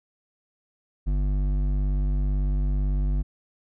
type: tone with hard clipping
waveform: sine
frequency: 49 Hz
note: G1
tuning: in tune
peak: -23 dBFS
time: 1.06-3.23 s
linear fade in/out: 20 ms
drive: 10 dB
effects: none